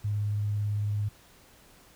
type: tone with vibrato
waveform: sine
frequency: 103.83 Hz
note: G#2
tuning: in tune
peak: -26 dBFS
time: 0.04-1.09 s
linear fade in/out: 10 ms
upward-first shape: sine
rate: 18 Hz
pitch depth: 13 cents each way
effects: pink hiss -57 dBFS RMS until 1.95 s